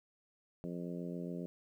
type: harmonic tone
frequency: 87.31 Hz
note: F2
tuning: in tune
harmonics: 2 / 3 / 4 / 5 / 6 / 7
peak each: -41 / -45 / -47 / -49 / -51 / -52 dBFS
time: 0.64-1.46 s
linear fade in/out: 0 ms
effects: 12-bit